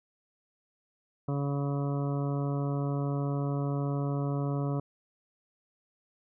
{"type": "harmonic tone", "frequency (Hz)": 141.4, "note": "C#3", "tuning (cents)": 35, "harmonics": [1, 2, 3, 4, 5, 7, 8, 9], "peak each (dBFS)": [-29, -35, -39, -41, -43, -46, -47, -48], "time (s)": [1.28, 4.8], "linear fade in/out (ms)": 5, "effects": []}